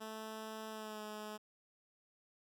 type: tone with pitch glide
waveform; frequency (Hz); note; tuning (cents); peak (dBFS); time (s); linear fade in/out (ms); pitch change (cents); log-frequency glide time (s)
10% pulse; 218.9 to 212.7; A3 to G#3; -9 to +42; -36; 0-1.38; 20; -49; 0.7-1.02
effects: none